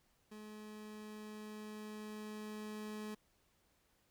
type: tone with level ramp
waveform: 30% pulse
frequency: 213 Hz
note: G#3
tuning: 44 cents sharp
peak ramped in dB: -47 to -40 dBFS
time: 0.31-3.15 s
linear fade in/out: 10 ms
effects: pink hiss -75 dBFS RMS until 4.1 s